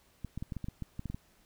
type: clicks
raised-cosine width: 5 ms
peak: -25 dBFS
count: 12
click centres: 0.247 / 0.376 / 0.425 / 0.522 / 0.567 / 0.643 / 0.685 / 0.823 / 0.994 / 1.057 / 1.1 / 1.145 s
effects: pink hiss -66 dBFS RMS until 1.45 s